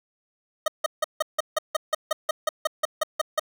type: tone bursts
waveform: 25% pulse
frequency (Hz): 622.3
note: D#5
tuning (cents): 0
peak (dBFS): -16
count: 16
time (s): 0.66-3.396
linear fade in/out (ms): 5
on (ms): 21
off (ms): 160
effects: none